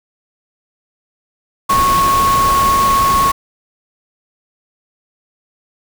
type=tone in noise; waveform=sine; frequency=1100 Hz; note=C#6; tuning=14 cents flat; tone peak=-10 dBFS; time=1.69-3.32 s; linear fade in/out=10 ms; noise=pink; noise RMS=-20 dBFS; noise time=1.69-3.32 s; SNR=+7 dB; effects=none

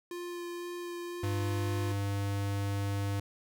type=tone with vibrato; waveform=square; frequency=349.2 Hz; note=F4; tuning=in tune; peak=-38 dBFS; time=0.11-1.92 s; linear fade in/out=2 ms; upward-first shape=sine; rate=2 Hz; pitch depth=9 cents each way
type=tone; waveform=square; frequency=100 Hz; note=G2; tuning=35 cents sharp; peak=-31 dBFS; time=1.23-3.2 s; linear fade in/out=5 ms
effects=none

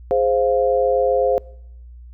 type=chord; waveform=sine; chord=F minor; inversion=first; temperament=equal with one note detuned; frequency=415.3 / 523.3 / 696 Hz; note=Ab4 / C5 / F5; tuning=0 / 0 / -6 cents; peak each=-21 / -16 / -22 dBFS; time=0.11-1.38 s; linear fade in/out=0 ms; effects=noise-tail reverb RT60 0.8 s tail -24 dB re dry + added 60 Hz sine -37 dBFS peak until 2.13 s

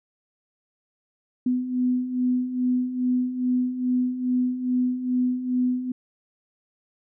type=beating tone pair; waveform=sine; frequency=248.9 / 251.3 Hz; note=B3 / B3; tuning=+14 / +30 cents; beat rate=2.4 Hz; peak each=-28 / -22 dBFS; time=1.46-5.92 s; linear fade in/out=5 ms; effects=none

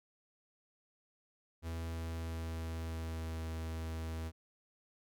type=tone with pitch glide; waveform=45% pulse; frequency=82.41 to 80.81 Hz; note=E2 to E2; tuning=0 to -34 cents; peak=-38 dBFS; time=1.62-4.32 s; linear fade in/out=50 ms; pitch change=-34 cents; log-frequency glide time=1.83-3.61 s; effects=none

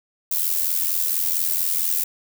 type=noise with amplitude modulation; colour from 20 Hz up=violet; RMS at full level=-19 dBFS; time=0.31-2.04 s; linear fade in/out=5 ms; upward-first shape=sine; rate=84.3 Hz; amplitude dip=70%; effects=none

